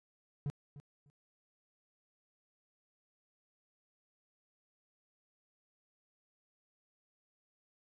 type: tone with echo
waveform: triangle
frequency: 143.3 Hz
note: D3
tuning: 42 cents flat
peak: -31 dBFS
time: 0.46-0.5 s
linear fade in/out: 0 ms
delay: 300 ms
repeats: 2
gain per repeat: -15 dB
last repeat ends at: 1.1 s
effects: resampled to 24000 Hz